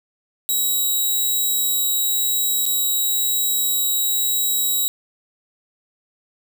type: tone with dropouts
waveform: 5% pulse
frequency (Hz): 3857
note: B7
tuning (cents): -42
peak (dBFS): -10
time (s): 0.49-4.88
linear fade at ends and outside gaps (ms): 0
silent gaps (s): 2.655-2.663
effects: none